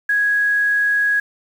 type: tone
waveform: sine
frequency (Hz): 1661.2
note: G#6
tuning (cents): 0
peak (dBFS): -14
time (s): 0.09-1.2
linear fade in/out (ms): 5
effects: 7-bit